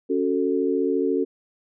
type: chord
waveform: sine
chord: F# minor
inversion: second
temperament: just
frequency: 277.5 / 370 / 444 Hz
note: C#4 / F#4 / A4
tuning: +2 / 0 / +16 cents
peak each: -24 dBFS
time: 0.09-1.25 s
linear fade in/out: 20 ms
effects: none